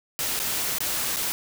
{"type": "noise with dropouts", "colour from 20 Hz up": "white", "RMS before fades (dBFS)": -27, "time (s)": [0.19, 1.32], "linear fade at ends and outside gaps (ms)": 0, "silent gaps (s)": [[0.392, 0.4], [0.784, 0.805], [1.162, 1.168]], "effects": []}